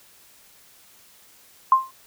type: tone with exponential decay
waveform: sine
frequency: 1053 Hz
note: C6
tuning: 11 cents sharp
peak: -8 dBFS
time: 1.72-1.91 s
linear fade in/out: 2 ms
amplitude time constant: 41 ms
effects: white hiss -53 dBFS RMS until 2.06 s